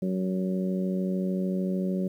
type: harmonic tone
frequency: 93.3 Hz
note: F#2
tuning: 15 cents sharp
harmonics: 2 / 3 / 4 / 5 / 6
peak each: -26 / -38 / -34 / -41 / -37 dBFS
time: 0.02-2.08 s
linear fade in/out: 5 ms
effects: 10-bit